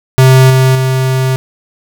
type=tone with level steps; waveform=square; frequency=130.81 Hz; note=C3; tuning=in tune; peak=-3 / -6 / -10 dBFS; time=0.18-1.36 s; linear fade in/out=0 ms; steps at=0.5 / 0.75 s; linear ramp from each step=2 ms; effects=none